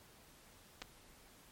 clicks, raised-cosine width 0.2 ms, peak -27 dBFS, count 2, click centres 0.818 / 0.822 s, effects pink hiss -62 dBFS RMS until 1.51 s + MP3 64 kbps

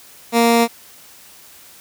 15% pulse tone, 233.1 Hz, A#3, in tune, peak -5 dBFS, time 0.32-0.68 s, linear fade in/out 50 ms, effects white hiss -44 dBFS RMS until 1.8 s + high-pass 60 Hz 12 dB/octave

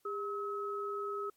sine tone pair together, 404.6 / 1284.5 Hz, G#4 / E6, -45 / -45 cents, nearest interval octave + minor sixth, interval 2000 cents, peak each -38 / -38 dBFS, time 0.05-1.3 s, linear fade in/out 5 ms, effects white hiss -74 dBFS RMS until 1.36 s + AAC 64 kbps

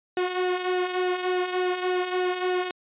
sawtooth tone with flanger, 364.3 Hz, F#4, 27 cents flat, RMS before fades -26 dBFS, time 0.17-2.71 s, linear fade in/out 2 ms, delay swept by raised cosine 0.87 to 2.87 ms, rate 3.4 Hz, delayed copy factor -0.5, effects resampled to 8000 Hz

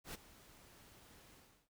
pink noise with ADSR envelope, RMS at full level -45 dBFS, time 0.04-1.69 s, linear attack 100 ms, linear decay 20 ms, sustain -17 dB, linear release 360 ms, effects none

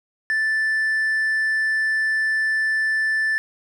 sine tone with hard clipping, 1760 Hz, A6, in tune, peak -19 dBFS, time 0.3-3.38 s, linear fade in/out 0 ms, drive 2 dB, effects none

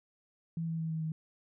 sine tone with pitch steps, 165 / 163.29 / 161.6 / 159.93 / 158.28 Hz, E3 / E3 / E3 / D#3 / D#3, +2 / -16 / -34 / +48 / +30 cents, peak -32 dBFS, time 0.57-1.12 s, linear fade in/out 2 ms, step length 110 ms, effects none

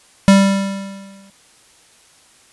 square tone with exponential decay, 196 Hz, G3, in tune, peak -5 dBFS, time 0.28-1.3 s, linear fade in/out 0 ms, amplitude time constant 220 ms, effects white hiss -50 dBFS RMS until 2.52 s + resampled to 24000 Hz

